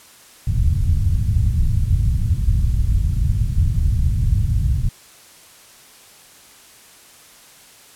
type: low-pass noise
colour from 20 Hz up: white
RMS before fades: -17 dBFS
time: 0.47-4.89 s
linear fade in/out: 5 ms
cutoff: 110 Hz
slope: 24 dB/octave
effects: white hiss -46 dBFS RMS until 7.95 s + low-pass 12000 Hz 12 dB/octave